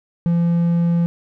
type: tone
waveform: triangle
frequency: 170.5 Hz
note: F3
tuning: 41 cents flat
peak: -12 dBFS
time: 0.26-1.06 s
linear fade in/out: 0 ms
effects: none